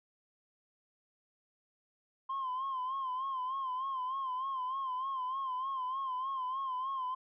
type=tone with vibrato; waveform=sine; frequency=1046.5 Hz; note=C6; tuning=in tune; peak=-32 dBFS; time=2.29-7.15 s; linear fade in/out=10 ms; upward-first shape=sine; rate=3.3 Hz; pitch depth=73 cents each way; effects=tanh soft clip ceiling -31 dBFS